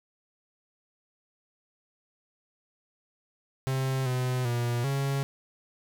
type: tone with pitch steps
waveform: 45% pulse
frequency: 132.6 / 126.9 / 119.9 / 138 Hz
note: C3 / B2 / A#2 / C#3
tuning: +23 / +47 / +49 / -7 cents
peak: -26 dBFS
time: 3.67-5.23 s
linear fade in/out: 0 ms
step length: 390 ms
effects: none